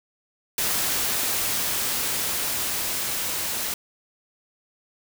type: noise with level ramp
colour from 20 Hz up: white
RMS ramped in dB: -24 to -28 dBFS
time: 0.58-3.74 s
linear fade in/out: 2 ms
effects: none